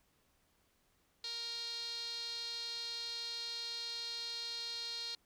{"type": "tone with band-pass filter", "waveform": "sawtooth", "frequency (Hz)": 466.2, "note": "A#4", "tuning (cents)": 0, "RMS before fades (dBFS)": -42, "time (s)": [1.24, 5.15], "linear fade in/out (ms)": 2, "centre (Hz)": 4200, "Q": 7.9, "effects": ["pink hiss -74 dBFS RMS until 5.25 s"]}